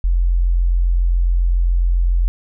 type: tone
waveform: sine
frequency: 43.65 Hz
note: F1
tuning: in tune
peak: -12 dBFS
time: 0.04-2.28 s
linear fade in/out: 0 ms
effects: none